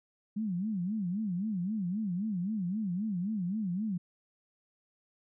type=tone with vibrato; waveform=sine; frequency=196 Hz; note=G3; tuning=in tune; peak=-30 dBFS; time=0.36-3.98 s; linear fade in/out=10 ms; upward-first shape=sine; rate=3.8 Hz; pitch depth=220 cents each way; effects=none